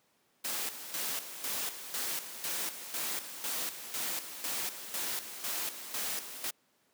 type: noise with tremolo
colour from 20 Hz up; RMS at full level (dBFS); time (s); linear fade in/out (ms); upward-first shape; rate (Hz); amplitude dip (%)
white; -35; 0.44-6.51; 10; square; 2; 65
effects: pink hiss -71 dBFS RMS until 6.93 s + high-pass 200 Hz 12 dB/octave